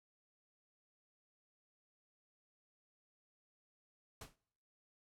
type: noise with exponential decay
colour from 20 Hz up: pink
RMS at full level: -44 dBFS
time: 4.21-4.36 s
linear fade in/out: 5 ms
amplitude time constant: 32 ms
effects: noise-tail reverb RT60 0.8 s tail -26 dB re dry + low-pass 12000 Hz 12 dB/octave